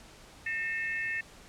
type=tone cluster; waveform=sine; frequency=1813 / 2159 / 2627 Hz; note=A#6 / C#7 / E7; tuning=-49 / -46 / -7 cents; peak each=-32 / -38 / -38 dBFS; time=0.46-1.21 s; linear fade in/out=5 ms; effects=pink hiss -53 dBFS RMS until 1.48 s + low-pass 9000 Hz 12 dB/octave